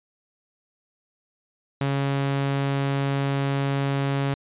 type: tone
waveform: sawtooth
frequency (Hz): 138.59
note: C#3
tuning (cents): 0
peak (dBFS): -18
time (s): 1.81-4.34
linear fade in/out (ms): 2
effects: resampled to 8000 Hz